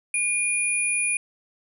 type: tone pair together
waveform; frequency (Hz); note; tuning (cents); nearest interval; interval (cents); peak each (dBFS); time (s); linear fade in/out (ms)
sine; 2426 / 9710; D#7 / D#9; -44 / -43; 2 octaves; 2401; -24; 0.14-1.17; 2
effects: none